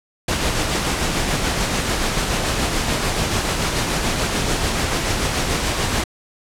pink noise with tremolo, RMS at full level -19 dBFS, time 0.28-6.04 s, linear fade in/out 5 ms, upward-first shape sine, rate 6.9 Hz, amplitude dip 30%, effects low-pass 9000 Hz 12 dB/octave

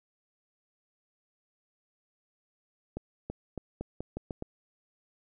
accelerating click train, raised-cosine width 2 ms, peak -22 dBFS, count 8, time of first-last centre 2.97-4.424 s, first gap 330 ms, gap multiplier 0.84, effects none

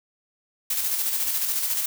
blue noise with tremolo, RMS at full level -24 dBFS, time 0.7-1.86 s, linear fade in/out 5 ms, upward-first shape square, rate 14 Hz, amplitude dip 35%, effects none

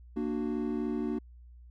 triangle chord, Bb augmented, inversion none, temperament equal with one note detuned, 233.1 / 296.7 / 370 Hz, Bb3 / D4 / F#4, 0 / +18 / 0 cents, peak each -31 / -32 / -34 dBFS, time 0.16-1.19 s, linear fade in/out 10 ms, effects added 60 Hz sine -49 dBFS peak until 1.7 s

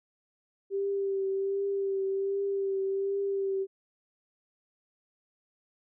sine tone with vibrato, 392.1 Hz, G4, in tune, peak -27 dBFS, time 0.7-3.67 s, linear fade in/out 50 ms, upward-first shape triangle, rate 1.3 Hz, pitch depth 28 cents each way, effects none

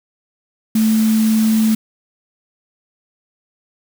sine tone in noise, 220 Hz, A3, in tune, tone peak -11 dBFS, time 0.75-1.75 s, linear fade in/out 5 ms, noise white, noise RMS -28 dBFS, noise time 0.75-1.75 s, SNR +14 dB, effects none

